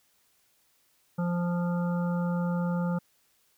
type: harmonic tone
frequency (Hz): 174.61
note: F3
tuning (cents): 0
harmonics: 1 / 3 / 5 / 7 / 8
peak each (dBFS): -26 / -36 / -40 / -43 / -44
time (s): 1.18-2.99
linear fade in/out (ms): 10
effects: white hiss -68 dBFS RMS until 3.57 s